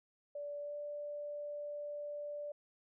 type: tone with pitch glide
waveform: sine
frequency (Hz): 580 to 586.1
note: D5 to D5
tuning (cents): -22 to -4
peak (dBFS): -40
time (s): 0.35-2.52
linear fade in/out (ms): 5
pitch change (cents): +18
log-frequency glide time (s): 0.6-0.75
effects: none